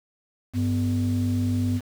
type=tone pair together; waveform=sine; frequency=98.9 / 249.2 Hz; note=G2 / B3; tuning=+16 / +16 cents; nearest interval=octave + major third; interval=1600 cents; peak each=-22 / -23 dBFS; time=0.53-1.81 s; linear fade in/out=50 ms; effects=tanh soft clip ceiling -16 dBFS + 7-bit